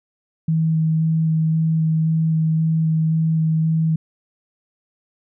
sine tone with vibrato, 160 Hz, D#3, 49 cents sharp, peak -15 dBFS, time 0.48-3.96 s, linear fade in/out 5 ms, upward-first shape square, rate 1.9 Hz, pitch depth 8 cents each way, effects none

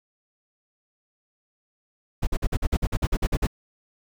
brown noise bursts, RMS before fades -21 dBFS, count 13, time 2.22-3.471 s, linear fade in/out 10 ms, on 51 ms, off 49 ms, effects none

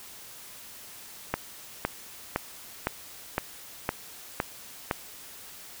click train, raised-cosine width 0.5 ms, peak -10 dBFS, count 8, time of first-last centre 1.34-4.911 s, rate 1.96 Hz, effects white hiss -46 dBFS RMS until 5.8 s

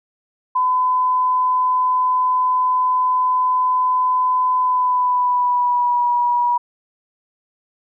sine tone with pitch glide, 1010 to 967.2 Hz, B5 to B5, +39 to -36 cents, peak -14 dBFS, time 0.55-6.58 s, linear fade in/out 10 ms, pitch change -75 cents, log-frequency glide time 4.59-6.07 s, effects none

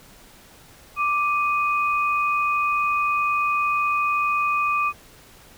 sine tone pair together, 1174.7 / 2499 Hz, D6 / D#7, 0 / +7 cents, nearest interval octave + minor second, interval 1307 cents, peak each -20 / -25 dBFS, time 0.96-4.93 s, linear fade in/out 50 ms, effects pink hiss -49 dBFS RMS until 5.57 s

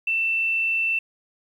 sine tone, 2674 Hz, E7, 24 cents sharp, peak -20 dBFS, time 0.07-0.99 s, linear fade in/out 5 ms, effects 9-bit

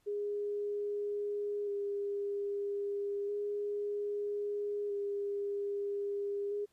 sine tone with vibrato, 407.5 Hz, G#4, 33 cents flat, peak -33 dBFS, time 0.06-6.66 s, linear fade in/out 20 ms, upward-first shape square, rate 0.31 Hz, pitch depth 15 cents each way, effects pink hiss -74 dBFS RMS until 6.72 s + resampled to 32000 Hz

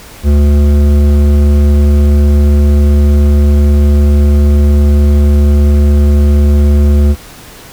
sine tone with hard clipping, 72.5 Hz, D2, 22 cents flat, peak -6 dBFS, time 0.23-7.16 s, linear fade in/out 50 ms, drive 12 dB, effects pink hiss -33 dBFS RMS until 7.72 s

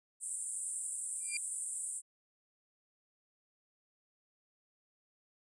pink band-pass noise, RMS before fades -40 dBFS, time 0.2-2.02 s, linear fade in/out 50 ms, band 7900 to 9700 Hz, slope 96 dB/octave
sawtooth tone with exponential growth, 2382 Hz, D7, 24 cents sharp, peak -29 dBFS, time 1.2-1.37 s, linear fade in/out 2 ms, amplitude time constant 36 ms
effects resampled to 24000 Hz

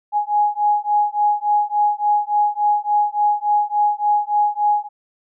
sine beating tone pair, 830.6 / 834.1 Hz, G#5 / G#5, 0 / +7 cents, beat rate 3.5 Hz, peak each -18 dBFS, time 0.12-4.89 s, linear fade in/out 50 ms, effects none

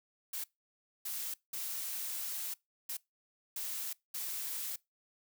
blue noise bursts at uneven times, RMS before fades -39 dBFS, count 6, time 0.33-0.44 / 1.05-1.34 / 1.53-2.54 / 2.89-2.97 / 3.56-3.93 / 4.14-4.76 s, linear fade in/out 5 ms, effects noise-tail reverb RT60 0.2 s tail -23 dB re dry

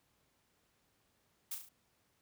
blue noise with echo, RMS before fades -40 dBFS, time 1.51-1.55 s, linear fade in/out 5 ms, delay 35 ms, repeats 4, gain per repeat -5 dB, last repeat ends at 1.69 s, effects pink hiss -75 dBFS RMS until 2.21 s + high-pass 60 Hz 12 dB/octave

